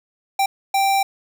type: tone bursts at uneven times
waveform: square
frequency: 784 Hz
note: G5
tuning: in tune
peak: -16 dBFS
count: 2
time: 0.39-0.46 / 0.74-1.03 s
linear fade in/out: 5 ms
effects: none